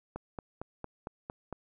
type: click train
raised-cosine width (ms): 1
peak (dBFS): -24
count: 7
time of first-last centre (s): 0.16-1.527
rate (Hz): 4.39
effects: none